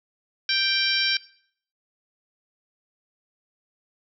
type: harmonic tone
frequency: 784 Hz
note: G5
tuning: in tune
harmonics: 2 / 3 / 4 / 5 / 6 / 7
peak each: -28 / -28 / -28 / -28 / -28 / -28 dBFS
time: 0.49-1.17 s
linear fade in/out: 2 ms
effects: noise-tail reverb RT60 0.6 s tail -20 dB re dry